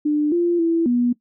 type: tone with pitch steps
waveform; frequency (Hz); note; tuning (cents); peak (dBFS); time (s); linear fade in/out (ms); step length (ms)
sine; 298.2 / 345.8 / 332.3 / 242.9; D4 / F4 / E4 / B3; +27 / -17 / +14 / -29; -15; 0.05-1.13; 10; 270
effects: noise-tail reverb RT60 0.1 s tail -18 dB re dry